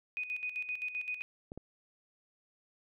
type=tone with tremolo; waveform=sine; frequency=2489 Hz; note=D#7; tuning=in tune; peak=-33 dBFS; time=0.17-1.22 s; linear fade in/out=0 ms; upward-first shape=square; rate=7.7 Hz; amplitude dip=65%
type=clicks; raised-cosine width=2 ms; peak=-30 dBFS; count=2; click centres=1.519 / 1.576 s
effects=none